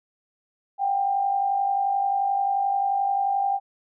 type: tone pair together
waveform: sine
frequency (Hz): 740 / 791.4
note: F#5 / G5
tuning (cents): 0 / +16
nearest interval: minor second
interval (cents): 116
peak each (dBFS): -29 / -21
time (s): 0.78-3.6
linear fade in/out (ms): 50
effects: none